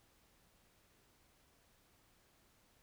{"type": "silence", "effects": ["pink hiss -71 dBFS RMS until 2.82 s"]}